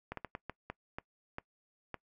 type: slowing click train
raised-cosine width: 0.5 ms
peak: -24 dBFS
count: 9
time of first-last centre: 0.12-1.943 s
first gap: 53 ms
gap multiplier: 1.4
effects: noise-tail reverb RT60 0.1 s tail -22 dB re dry